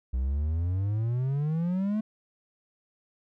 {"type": "exponential sweep", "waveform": "triangle", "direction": "up", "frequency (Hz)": [61.1, 220], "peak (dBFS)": -23, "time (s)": [0.13, 2.01], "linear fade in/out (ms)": 10, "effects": []}